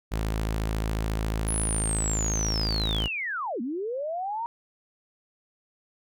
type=tone; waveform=sawtooth; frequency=54.1 Hz; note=A1; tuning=29 cents flat; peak=-22 dBFS; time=0.11-3.08 s; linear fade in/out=20 ms
type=linear two-way sweep; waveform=sine; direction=down then up; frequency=10548 to 220 to 952 Hz; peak=-28 dBFS; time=1.48-4.46 s; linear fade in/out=0 ms; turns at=3.61 s
effects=none